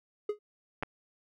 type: tone with exponential decay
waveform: triangle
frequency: 417.3 Hz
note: G#4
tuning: 8 cents sharp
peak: -23 dBFS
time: 0.29-0.39 s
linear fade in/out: 5 ms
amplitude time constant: 20 ms
type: clicks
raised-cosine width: 0.5 ms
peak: -19 dBFS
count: 2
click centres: 0.826 / 0.833 s
effects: none